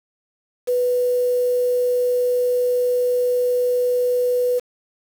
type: tone with quantisation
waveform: sine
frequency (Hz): 493.9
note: B4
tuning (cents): 0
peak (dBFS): -16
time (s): 0.67-4.6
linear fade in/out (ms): 20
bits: 6
effects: none